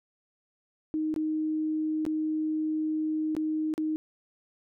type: tone with dropouts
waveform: sine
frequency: 311.3 Hz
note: D#4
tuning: 1 cent sharp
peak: -26 dBFS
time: 0.94-3.96 s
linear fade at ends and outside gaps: 0 ms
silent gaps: 1.141-1.162 / 2.052-2.064 / 3.351-3.366 / 3.739-3.779 s
effects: none